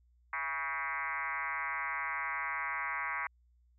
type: tone with frequency modulation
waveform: sine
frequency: 1568 Hz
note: G6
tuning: in tune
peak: -33 dBFS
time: 0.33-3.27 s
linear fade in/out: 2 ms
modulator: 149 Hz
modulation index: 4.3
effects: added 60 Hz sine -64 dBFS peak until 3.78 s